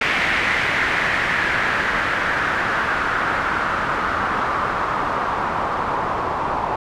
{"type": "noise with low-pass filter sweep", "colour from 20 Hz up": "white", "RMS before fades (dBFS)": -21, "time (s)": [0.01, 6.76], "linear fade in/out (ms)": 5, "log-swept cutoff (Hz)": [2100, 960], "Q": 2.8, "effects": []}